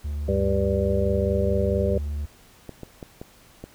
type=tone with vibrato; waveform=triangle; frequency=73.3 Hz; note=D2; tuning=3 cents flat; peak=-24 dBFS; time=0.04-2.26 s; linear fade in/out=10 ms; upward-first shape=triangle; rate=14 Hz; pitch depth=12 cents each way
type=harmonic tone; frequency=98 Hz; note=G2; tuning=in tune; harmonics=1 / 2 / 4 / 5 / 6; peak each=-27 / -27 / -27 / -27 / -27 dBFS; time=0.28-1.98 s; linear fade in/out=5 ms
type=clicks; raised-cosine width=2 ms; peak=-22 dBFS; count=5; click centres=2.693 / 2.833 / 3.028 / 3.215 / 3.64 s
effects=pink hiss -53 dBFS RMS until 3.74 s